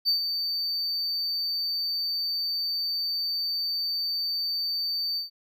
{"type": "tone with ADSR envelope", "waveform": "triangle", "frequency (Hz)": 4585, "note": "D8", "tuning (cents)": -42, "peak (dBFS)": -18, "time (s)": [0.05, 5.3], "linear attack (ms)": 34, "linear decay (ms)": 110, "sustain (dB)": -7, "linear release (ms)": 130, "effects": []}